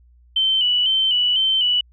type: tone with vibrato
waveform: sine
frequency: 3025 Hz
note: F#7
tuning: 38 cents sharp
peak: -15 dBFS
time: 0.36-1.81 s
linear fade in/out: 5 ms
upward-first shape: square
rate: 2 Hz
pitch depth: 40 cents each way
effects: added 60 Hz sine -49 dBFS peak until 1.92 s